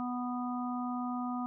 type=harmonic tone; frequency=246.9 Hz; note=B3; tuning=in tune; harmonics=1 / 3 / 4 / 5; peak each=-34 / -40 / -45 / -41 dBFS; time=0-1.46 s; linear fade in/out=0 ms; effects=none